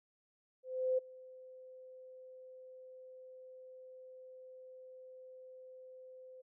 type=tone with ADSR envelope; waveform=sine; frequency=514 Hz; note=C5; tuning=31 cents flat; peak=-28 dBFS; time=0.63-6.42 s; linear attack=350 ms; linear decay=12 ms; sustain=-23 dB; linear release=16 ms; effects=none